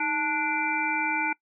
harmonic tone with a mistuned harmonic, 293.7 Hz, D4, in tune, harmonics 1 / 3 / 5 / 7 / 8, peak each -34 / -29 / -31 / -34 / -29 dBFS, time 0-1.33 s, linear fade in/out 5 ms, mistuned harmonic 1, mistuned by +110 cents, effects noise-tail reverb RT60 0.1 s tail -23 dB re dry

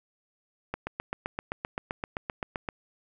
click train, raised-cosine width 0.5 ms, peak -16 dBFS, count 16, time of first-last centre 0.74-2.688 s, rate 7.7 Hz, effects none

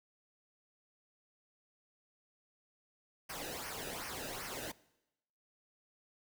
pink noise with flanger, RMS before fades -43 dBFS, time 3.29-4.72 s, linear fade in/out 10 ms, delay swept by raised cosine 0.26 to 0.94 ms, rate 2.6 Hz, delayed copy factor -0.7, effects noise-tail reverb RT60 0.9 s tail -21 dB re dry

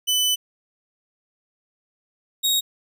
sawtooth tone pair in turn, 3000 / 3768 Hz, F#7 / A#7, +23 / +18 cents, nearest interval major third, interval 395 cents, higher second, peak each -15 dBFS, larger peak neither, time 0.07-0.36 / 2.43-2.61 s, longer first, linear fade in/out 20 ms, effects none

